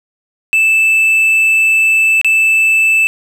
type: tone with dropouts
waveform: triangle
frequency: 2636 Hz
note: E7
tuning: 1 cent flat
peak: -6 dBFS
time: 0.53-3.07 s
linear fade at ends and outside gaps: 0 ms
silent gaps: 2.214-2.246 s
effects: 8-bit